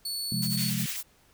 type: tone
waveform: sawtooth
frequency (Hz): 4435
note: C#8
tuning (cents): 0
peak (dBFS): -28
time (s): 0.05-0.7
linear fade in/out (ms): 5
type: chord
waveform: sine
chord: F minor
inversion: second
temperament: just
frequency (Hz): 130.96 / 174.61 / 209.5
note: C3 / F3 / Ab3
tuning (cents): +2 / 0 / +15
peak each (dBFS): -32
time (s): 0.32-0.86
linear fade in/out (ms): 2
type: noise with tremolo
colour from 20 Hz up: blue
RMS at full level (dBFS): -33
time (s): 0.42-1.03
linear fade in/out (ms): 2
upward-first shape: sine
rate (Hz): 11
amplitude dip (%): 80
type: high-pass noise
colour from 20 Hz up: pink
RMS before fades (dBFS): -37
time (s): 0.57-0.97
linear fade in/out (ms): 5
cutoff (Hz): 2000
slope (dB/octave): 24
effects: pink hiss -62 dBFS RMS until 1.33 s